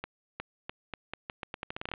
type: accelerating click train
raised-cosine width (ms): 0.3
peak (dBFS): -19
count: 16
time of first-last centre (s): 0.04-1.938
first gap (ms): 360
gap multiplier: 0.82
effects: resampled to 8000 Hz + 8-bit